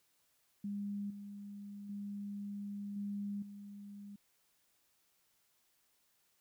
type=tone with level steps; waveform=sine; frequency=202.6 Hz; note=G#3; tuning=43 cents flat; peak=-37 / -45 / -40 / -37 / -47 dBFS; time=0.64-4.16 s; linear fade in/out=5 ms; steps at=1.1 / 1.89 / 2.96 / 3.42 s; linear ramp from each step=5 ms; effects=white hiss -75 dBFS RMS until 6.4 s